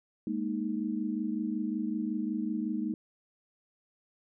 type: chord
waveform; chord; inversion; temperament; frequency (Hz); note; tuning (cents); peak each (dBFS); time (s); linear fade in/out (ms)
sine; Ab suspended second; none; equal; 207.7 / 233.1 / 311.1; Ab3 / Bb3 / Eb4; 0 / 0 / 0; -34; 0.27-2.94; 2
effects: none